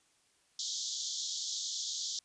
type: band-pass noise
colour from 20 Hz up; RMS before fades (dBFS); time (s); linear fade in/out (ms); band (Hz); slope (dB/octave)
white; -38; 0.59-2.19; 2; 3300 to 7100; 96
effects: white hiss -70 dBFS RMS until 2.24 s + resampled to 22050 Hz